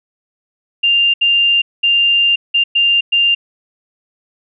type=tone bursts at uneven times; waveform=sine; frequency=2794 Hz; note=F7; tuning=in tune; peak=-9 dBFS; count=6; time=0.83-1.14 / 1.21-1.62 / 1.83-2.36 / 2.54-2.64 / 2.75-3.01 / 3.12-3.35 s; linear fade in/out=10 ms; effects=none